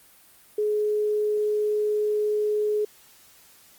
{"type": "tone", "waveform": "sine", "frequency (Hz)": 421.8, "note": "G#4", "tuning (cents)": 27, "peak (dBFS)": -21, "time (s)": [0.58, 2.85], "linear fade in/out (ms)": 5, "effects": ["white hiss -54 dBFS RMS until 3.78 s", "Opus 32 kbps"]}